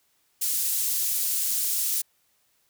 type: high-pass noise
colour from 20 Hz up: pink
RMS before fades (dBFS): -26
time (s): 0.41-2.02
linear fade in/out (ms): 10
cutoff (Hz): 8500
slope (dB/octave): 12
effects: white hiss -68 dBFS RMS until 2.69 s